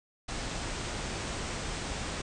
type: low-pass noise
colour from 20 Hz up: pink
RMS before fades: -36 dBFS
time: 0.28-2.22 s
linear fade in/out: 10 ms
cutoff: 8800 Hz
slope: 96 dB/octave
effects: none